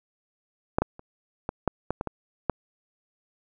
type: clicks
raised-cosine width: 1 ms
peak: -7 / -8 / -29 / -14 / -8 / -12 / -15 / -16 / -8 dBFS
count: 9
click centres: 0.785 / 0.82 / 0.994 / 1.491 / 1.677 / 1.906 / 2.011 / 2.073 / 2.497 s
effects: none